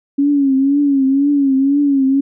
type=tone with vibrato; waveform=sine; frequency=277.2 Hz; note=C#4; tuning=in tune; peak=-10 dBFS; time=0.18-2.21 s; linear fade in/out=10 ms; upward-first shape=triangle; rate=2 Hz; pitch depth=87 cents each way; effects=none